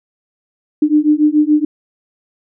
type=beating tone pair; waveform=sine; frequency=297.9 / 304.9 Hz; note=D4 / D#4; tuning=+25 / -35 cents; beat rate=7 Hz; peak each=-12 dBFS; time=0.82-1.65 s; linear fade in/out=5 ms; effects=none